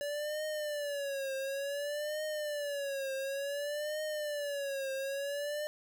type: tone with vibrato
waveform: square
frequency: 574 Hz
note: D5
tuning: 40 cents flat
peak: -35 dBFS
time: 0.01-5.67 s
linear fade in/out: 0 ms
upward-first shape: triangle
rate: 0.56 Hz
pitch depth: 130 cents each way
effects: 12-bit